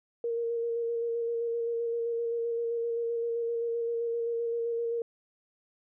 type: tone with vibrato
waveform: sine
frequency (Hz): 465.8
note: A#4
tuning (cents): -1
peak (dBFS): -28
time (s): 0.24-5.02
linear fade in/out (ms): 2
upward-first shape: square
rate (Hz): 7.7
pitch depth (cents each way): 14
effects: none